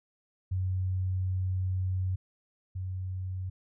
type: tone pair in turn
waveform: sine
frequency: 93 / 93 Hz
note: F#2 / F#2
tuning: +9 / +9 cents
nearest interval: unison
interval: 0 cents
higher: neither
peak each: -27 / -32 dBFS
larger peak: first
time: 0.51-2.16 / 2.75-3.5 s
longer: first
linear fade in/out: 10 ms
effects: none